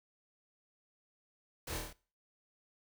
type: noise with echo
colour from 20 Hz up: pink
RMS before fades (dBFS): -42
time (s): 1.67-1.78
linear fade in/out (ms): 5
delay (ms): 25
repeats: 6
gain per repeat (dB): -2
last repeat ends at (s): 1.93
effects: noise-tail reverb RT60 0.4 s tail -21 dB re dry